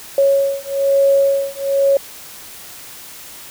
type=beating tone pair; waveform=sine; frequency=552 / 553.1 Hz; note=C#5 / C#5; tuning=-7 / -4 cents; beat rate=1.1 Hz; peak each=-15 dBFS; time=0.18-1.97 s; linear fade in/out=2 ms; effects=white hiss -36 dBFS RMS until 3.5 s